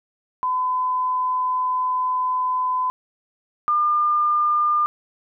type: tone pair in turn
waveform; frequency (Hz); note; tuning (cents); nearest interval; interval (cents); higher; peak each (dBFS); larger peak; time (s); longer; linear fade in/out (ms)
sine; 1012 / 1203.5; B5 / D6; +42 / +42; minor third; 300; second; -19 / -16; second; 0.43-2.9 / 3.68-4.86; first; 0
effects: none